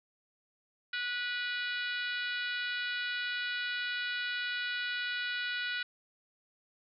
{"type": "harmonic tone with a mistuned harmonic", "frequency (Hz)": 489.1, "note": "B4", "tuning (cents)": -17, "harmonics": [3, 4, 5, 6, 7, 8, 9, 10], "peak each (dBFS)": [-35, -42, -42, -42, -46, -42, -48, -55], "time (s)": [0.93, 5.83], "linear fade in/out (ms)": 5, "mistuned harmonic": 10, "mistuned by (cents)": 49, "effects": []}